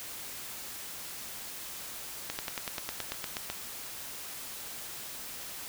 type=slowing click train; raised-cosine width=0.2 ms; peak=-16 dBFS; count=12; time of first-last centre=2.3-3.5 s; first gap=89 ms; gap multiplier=1.04; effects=white hiss -42 dBFS RMS until 5.68 s